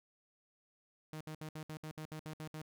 sawtooth tone bursts, 155.56 Hz, D#3, in tune, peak -39 dBFS, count 11, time 1.13-2.617 s, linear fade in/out 0 ms, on 77 ms, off 64 ms, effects none

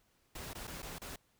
pink noise with dropouts, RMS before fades -45 dBFS, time 0.35-1.16 s, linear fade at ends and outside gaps 5 ms, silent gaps 0.534-0.55 / 0.672-0.676 / 0.821-0.827 / 0.985-1.016 s, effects pink hiss -73 dBFS RMS until 1.39 s

